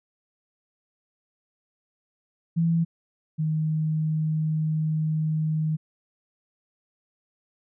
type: tone pair in turn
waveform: sine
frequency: 166.2 / 156.21 Hz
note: E3 / D#3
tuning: +15 / +7 cents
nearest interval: minor second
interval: 108 cents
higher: first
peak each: -19 / -22 dBFS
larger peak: first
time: 2.56-2.85 / 3.38-5.77 s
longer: second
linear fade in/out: 20 ms
effects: none